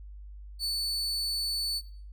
40% pulse tone, 4480 Hz, C#8, 18 cents sharp, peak -27 dBFS, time 0.59-1.82 s, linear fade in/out 50 ms, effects noise-tail reverb RT60 0.5 s tail -18 dB re dry + added 50 Hz sine -42 dBFS peak until 2.12 s

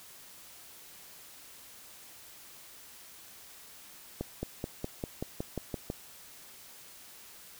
accelerating click train, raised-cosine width 2 ms, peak -20 dBFS, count 10, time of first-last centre 4.21-5.901 s, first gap 220 ms, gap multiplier 0.96, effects white hiss -52 dBFS RMS until 7.59 s

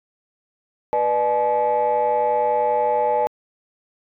sine tone cluster, 489.3 / 600 / 855 Hz, B4 / D5 / A5, -16 / +37 / -50 cents, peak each -21 / -21 / -18 dBFS, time 0.93-3.27 s, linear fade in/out 0 ms, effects tanh soft clip ceiling -12 dBFS

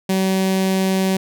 sawtooth tone with notch filter, 190.1 Hz, F#3, 47 cents sharp, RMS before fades -18 dBFS, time 0.09-1.17 s, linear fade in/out 5 ms, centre 1300 Hz, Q 1.7, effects none

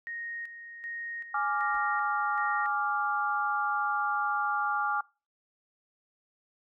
sine tone with tremolo, 1864.7 Hz, A#6, in tune, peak -35 dBFS, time 0.07-2.66 s, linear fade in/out 0 ms, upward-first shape square, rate 1.3 Hz, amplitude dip 60%
sine chord, D diminished, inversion second, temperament equal, 830.6 / 1174.7 / 1396.9 Hz, Ab5 / D6 / F6, 0 / 0 / 0 cents, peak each -31 dBFS, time 1.34-5.01 s, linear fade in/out 5 ms
brown noise with exponential decay, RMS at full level -44 dBFS, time 1.74-1.83 s, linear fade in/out 2 ms, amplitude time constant 19 ms
effects noise-tail reverb RT60 0.3 s tail -23 dB re dry

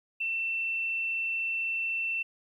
sine tone, 2686 Hz, E7, 32 cents sharp, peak -28 dBFS, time 0.2-2.23 s, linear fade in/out 10 ms, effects 11-bit

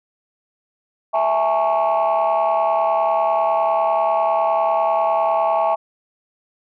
sine chord, A major seventh, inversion second, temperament equal with one note detuned, 659.3 / 830.6 / 900.6 / 1108.7 Hz, E5 / G#5 / A5 / C#6, 0 / 0 / +40 / 0 cents, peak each -17 / -19 / -22 / -22 dBFS, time 1.13-5.76 s, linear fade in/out 20 ms, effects tanh soft clip ceiling -10 dBFS

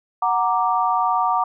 sine chord, Gb augmented, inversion none, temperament equal, 740 / 932.3 / 1174.7 Hz, Gb5 / Bb5 / D6, 0 / 0 / 0 cents, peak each -21 dBFS, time 0.22-1.44 s, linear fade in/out 5 ms, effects none

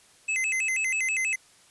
square tone with vibrato, 2314 Hz, D7, 26 cents flat, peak -25 dBFS, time 0.28-1.36 s, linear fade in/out 10 ms, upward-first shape square, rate 6.2 Hz, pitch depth 200 cents each way, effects white hiss -57 dBFS RMS until 1.7 s + resampled to 24000 Hz

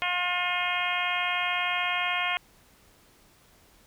harmonic tone, 356.7 Hz, F4, 37 cents sharp, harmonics 2 / 3 / 4 / 5 / 6 / 7 / 8 / 9, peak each -33 / -33 / -35 / -36 / -31 / -32 / -36 / -36 dBFS, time 0.02-2.37 s, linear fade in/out 0 ms, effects pink hiss -59 dBFS RMS until 3.86 s

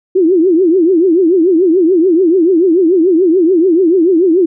sine tone with vibrato, 350 Hz, F4, 4 cents sharp, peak -6 dBFS, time 0.15-4.46 s, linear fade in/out 10 ms, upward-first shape triangle, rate 6.9 Hz, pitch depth 220 cents each way, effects none

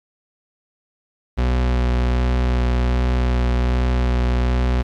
40% pulse tone with vibrato, 61.74 Hz, B1, in tune, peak -15 dBFS, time 1.37-4.83 s, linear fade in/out 20 ms, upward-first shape sine, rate 1.3 Hz, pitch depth 14 cents each way, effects low-pass 4000 Hz 12 dB/octave + 9-bit

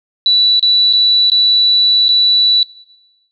sine tone with dropouts, 3951 Hz, B7, in tune, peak -7 dBFS, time 0.26-2.63 s, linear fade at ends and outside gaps 1 ms, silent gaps 0.595-0.627 / 0.928-0.934 / 1.3-1.318 / 2.083-2.09 s, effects noise-tail reverb RT60 1.0 s tail -21 dB re dry

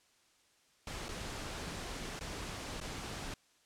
pink noise with dropouts, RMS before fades -42 dBFS, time 0.87-3.34 s, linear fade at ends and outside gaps 2 ms, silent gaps 1.084-1.089 / 2.193-2.209 / 2.802-2.812 s, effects white hiss -69 dBFS RMS until 3.65 s + low-pass 8000 Hz 12 dB/octave

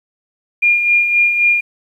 sine tone with tremolo, 2413 Hz, D7, 46 cents sharp, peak -8 dBFS, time 0.62-1.61 s, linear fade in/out 10 ms, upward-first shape sine, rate 3.8 Hz, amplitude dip 50%, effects 8-bit

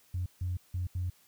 sine tone bursts at uneven times, 90.1 Hz, F#2, 45 cents flat, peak -29 dBFS, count 4, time 0.14-0.26 / 0.41-0.57 / 0.74-0.87 / 0.95-1.1 s, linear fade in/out 5 ms, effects tanh soft clip ceiling -26 dBFS + white hiss -64 dBFS RMS until 1.27 s

